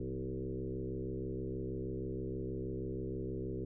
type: tone with frequency modulation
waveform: sine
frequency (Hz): 243.9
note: B3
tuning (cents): -21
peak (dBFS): -36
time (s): 0-3.65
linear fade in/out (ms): 5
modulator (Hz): 66.3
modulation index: 3
effects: none